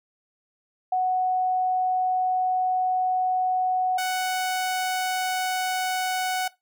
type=tone pair in turn; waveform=sine / sawtooth; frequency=740 / 742.7 Hz; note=F#5 / F#5; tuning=0 / +6 cents; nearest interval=unison; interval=6 cents; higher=second; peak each=-20 dBFS; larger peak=neither; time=0.92-3.98 / 3.98-6.48 s; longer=first; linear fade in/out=5 ms; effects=noise-tail reverb RT60 0.2 s tail -19 dB re dry